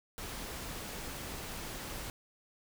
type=noise; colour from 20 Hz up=pink; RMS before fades=-42 dBFS; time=0.18-2.1 s; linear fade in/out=0 ms; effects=none